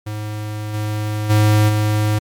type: tone with level steps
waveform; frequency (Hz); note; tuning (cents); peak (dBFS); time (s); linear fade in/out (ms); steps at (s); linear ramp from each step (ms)
square; 106.2; G#2; +39; -24 / -20 / -11 / -15; 0.06-2.19; 10; 0.73 / 1.29 / 1.68; 20
effects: MP3 96 kbps